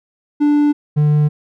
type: tone pair in turn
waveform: triangle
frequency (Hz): 293.7 / 149.37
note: D4 / D3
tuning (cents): 0 / +30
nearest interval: octave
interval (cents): 1170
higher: first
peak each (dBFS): -8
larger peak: neither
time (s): 0.4-0.73 / 0.96-1.29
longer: neither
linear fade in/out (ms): 20
effects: none